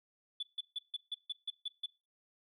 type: tone bursts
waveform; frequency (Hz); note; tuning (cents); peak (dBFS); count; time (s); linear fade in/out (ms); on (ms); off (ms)
sine; 3463; A7; -28; -34; 9; 0.4-1.861; 5; 29; 150
effects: noise-tail reverb RT60 0.3 s tail -21 dB re dry + tanh soft clip ceiling -31 dBFS